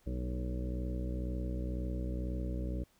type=harmonic tone with a mistuned harmonic; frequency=62 Hz; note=B1; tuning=7 cents sharp; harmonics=1 / 2 / 3 / 4 / 5 / 6 / 7 / 8 / 9; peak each=-35 / -43 / -43 / -47 / -44 / -54 / -50 / -54 / -49 dBFS; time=0.06-2.84 s; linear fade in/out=10 ms; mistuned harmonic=4; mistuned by=-54 cents; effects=pink hiss -69 dBFS RMS until 2.99 s